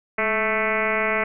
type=tone with frequency modulation; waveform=sine; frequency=1318.5 Hz; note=E6; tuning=in tune; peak=-19 dBFS; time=0.18-1.24 s; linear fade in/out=5 ms; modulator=222 Hz; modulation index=4.6; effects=none